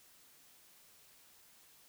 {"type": "silence", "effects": ["white hiss -63 dBFS RMS until 1.88 s"]}